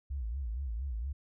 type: tone with vibrato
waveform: sine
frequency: 61.74 Hz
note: B1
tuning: in tune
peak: -33 dBFS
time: 0.1-1.13 s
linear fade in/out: 10 ms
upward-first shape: sine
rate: 4.3 Hz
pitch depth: 230 cents each way
effects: none